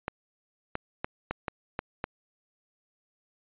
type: clicks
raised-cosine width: 0.5 ms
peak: -15 dBFS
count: 7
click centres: 0.081 / 0.754 / 1.045 / 1.31 / 1.482 / 1.791 / 2.041 s
effects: resampled to 8000 Hz